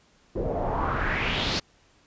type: noise with low-pass filter sweep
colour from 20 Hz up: pink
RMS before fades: -27 dBFS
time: 0.35-1.6 s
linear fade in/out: 10 ms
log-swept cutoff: 420 to 4900 Hz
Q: 3.1
effects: pink hiss -61 dBFS RMS until 2.06 s + resampled to 16000 Hz